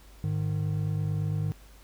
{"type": "tone pair together", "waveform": "triangle", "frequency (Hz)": [103.83, 152.8], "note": ["G#2", "D#3"], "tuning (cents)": [0, -31], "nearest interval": "perfect fifth", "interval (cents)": 669, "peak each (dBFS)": -27, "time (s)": [0.24, 1.52], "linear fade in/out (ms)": 0, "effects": ["added 50 Hz sine -50 dBFS peak until 1.83 s", "pink hiss -57 dBFS RMS until 1.83 s"]}